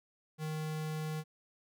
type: tone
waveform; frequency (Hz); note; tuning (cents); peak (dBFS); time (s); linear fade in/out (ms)
square; 155.56; D#3; 0; -36; 0.38-1.24; 50
effects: none